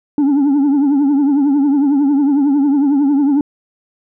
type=tone with vibrato; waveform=sine; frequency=282.7 Hz; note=C#4; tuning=34 cents sharp; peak=-7 dBFS; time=0.18-3.41 s; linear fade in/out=2 ms; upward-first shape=triangle; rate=11 Hz; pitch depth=110 cents each way; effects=tanh soft clip ceiling -9 dBFS